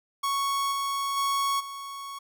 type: tone with level steps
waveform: 45% pulse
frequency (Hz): 1108.7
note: C#6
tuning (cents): 0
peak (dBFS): -25 / -27 / -24 / -36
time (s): 0.23-2.19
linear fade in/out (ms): 10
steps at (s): 0.71 / 1.16 / 1.59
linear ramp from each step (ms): 20
effects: none